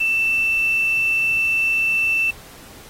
sine tone with quantisation, 2665 Hz, E7, 18 cents sharp, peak -16 dBFS, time 0-2.31 s, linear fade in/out 10 ms, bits 6, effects pink hiss -43 dBFS RMS until 2.89 s + AAC 48 kbps

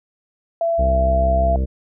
sine tone with pitch glide, 670 to 676.2 Hz, E5 to E5, +28 to +44 cents, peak -16 dBFS, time 0.61-1.56 s, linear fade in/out 2 ms, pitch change +16 cents, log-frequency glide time 0.99-1.43 s
harmonic tone, 65.41 Hz, C2, in tune, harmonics 1 / 2 / 3 / 4 / 5 / 6 / 7 / 8 / 9, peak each -17 / -31 / -29 / -37 / -35 / -44 / -34 / -44 / -37 dBFS, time 0.78-1.66 s, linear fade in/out 20 ms
effects none

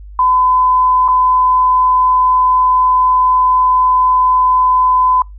sine tone with dropouts, 1012 Hz, B5, 42 cents sharp, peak -8 dBFS, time 0.19-5.22 s, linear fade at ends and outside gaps 2 ms, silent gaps 1.08-1.085 s, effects noise-tail reverb RT60 0.2 s tail -26 dB re dry + added 50 Hz sine -30 dBFS peak until 5.38 s

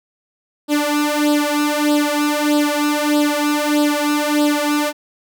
sawtooth tone with flanger, 295.6 Hz, D4, 11 cents sharp, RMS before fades -17 dBFS, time 0.68-4.93 s, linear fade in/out 50 ms, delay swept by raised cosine 0.23 to 2.63 ms, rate 1.6 Hz, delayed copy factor +0.8, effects none

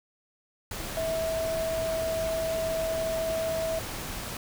sine tone in noise, 650 Hz, E5, 24 cents flat, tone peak -27 dBFS, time 0.97-3.79 s, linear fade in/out 2 ms, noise pink, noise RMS -36 dBFS, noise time 0.71-4.37 s, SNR +6 dB, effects none

